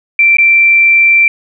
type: tone with dropouts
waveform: sine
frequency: 2349 Hz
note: D7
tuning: in tune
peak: -4 dBFS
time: 0.19-1.28 s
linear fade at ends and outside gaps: 2 ms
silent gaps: 0.37-0.384 s
effects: none